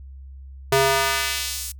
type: tone with high-pass filter sweep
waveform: square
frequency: 135.3 Hz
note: C#3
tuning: 42 cents flat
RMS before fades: -22 dBFS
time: 0.72-1.72 s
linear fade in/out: 5 ms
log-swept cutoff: 330 to 8700 Hz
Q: 0.82
effects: noise-tail reverb RT60 0.1 s tail -24 dB re dry + added 67 Hz sine -37 dBFS peak until 1.79 s